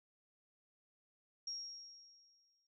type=tone with exponential decay; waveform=sine; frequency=5588 Hz; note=F8; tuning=in tune; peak=-39 dBFS; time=1.47-2.67 s; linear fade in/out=5 ms; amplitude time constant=260 ms; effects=none